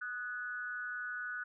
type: tone with amplitude modulation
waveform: sine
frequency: 1478 Hz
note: F#6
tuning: 2 cents flat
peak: -34 dBFS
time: 0.01-1.44 s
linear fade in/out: 10 ms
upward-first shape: sine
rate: 232 Hz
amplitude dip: 75%
effects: none